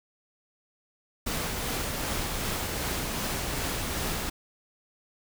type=noise with tremolo; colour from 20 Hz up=pink; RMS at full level=-30 dBFS; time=1.26-4.3 s; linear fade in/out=10 ms; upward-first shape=triangle; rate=2.6 Hz; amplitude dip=25%; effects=none